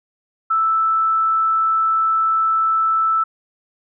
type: tone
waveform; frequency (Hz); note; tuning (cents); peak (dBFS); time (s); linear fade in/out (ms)
sine; 1318.5; E6; 0; -14; 0.5-3.24; 10
effects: none